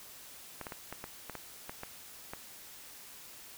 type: clicks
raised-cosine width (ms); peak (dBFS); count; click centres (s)
0.5; -25; 10; 0.613 / 0.668 / 0.722 / 0.926 / 1.041 / 1.297 / 1.353 / 1.695 / 1.834 / 2.335
effects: white hiss -51 dBFS RMS until 3.57 s